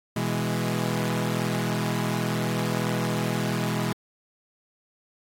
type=chord; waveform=sawtooth; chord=E major; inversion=second; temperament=equal; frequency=123.47 / 164.81 / 207.7 Hz; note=B2 / E3 / G#3; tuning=0 / 0 / 0 cents; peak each=-25 dBFS; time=0.16-3.93 s; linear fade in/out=5 ms; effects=AAC 48 kbps